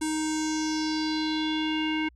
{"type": "tone with low-pass filter sweep", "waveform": "square", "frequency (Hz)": 311.5, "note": "D#4", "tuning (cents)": 2, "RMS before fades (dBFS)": -28, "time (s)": [0.01, 2.09], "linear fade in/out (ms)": 10, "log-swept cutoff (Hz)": [8800, 2400], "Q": 4.4, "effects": ["added 60 Hz sine -54 dBFS peak until 2.15 s"]}